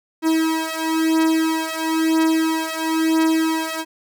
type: beating tone pair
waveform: 45% pulse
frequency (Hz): 320.7 / 321.7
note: E4 / E4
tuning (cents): -48 / -42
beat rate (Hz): 1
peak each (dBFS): -20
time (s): 0.22-3.85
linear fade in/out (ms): 50
effects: none